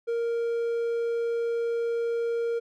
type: tone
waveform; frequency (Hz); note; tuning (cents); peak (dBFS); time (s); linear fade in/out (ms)
triangle; 466.2; A#4; 0; -23; 0.07-2.6; 20
effects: none